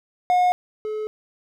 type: tone pair in turn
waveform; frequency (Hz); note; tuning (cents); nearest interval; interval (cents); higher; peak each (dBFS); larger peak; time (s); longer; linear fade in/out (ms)
triangle; 722 / 429.3; F#5 / A4; -43 / -43; major sixth; 900; first; -13 / -23; first; 0.3-0.52 / 0.85-1.07; neither; 0
effects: none